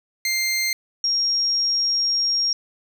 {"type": "tone pair in turn", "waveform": ["20% pulse", "sine"], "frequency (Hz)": [2100, 5580], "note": ["C7", "F8"], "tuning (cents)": [6, -2], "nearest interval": "octave + perfect fourth", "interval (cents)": 1692, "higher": "second", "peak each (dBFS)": [-15, -18], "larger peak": "first", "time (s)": [[0.25, 0.73], [1.04, 2.53]], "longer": "second", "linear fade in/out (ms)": 2, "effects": []}